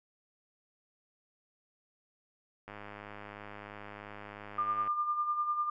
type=click train; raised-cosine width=0.5 ms; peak=-30 dBFS; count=227; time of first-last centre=2.68-4.874 s; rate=103 Hz
type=tone with tremolo; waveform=sine; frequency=1200 Hz; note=D6; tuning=37 cents sharp; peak=-27 dBFS; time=4.58-5.7 s; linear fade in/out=5 ms; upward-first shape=sine; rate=10 Hz; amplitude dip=55%
effects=none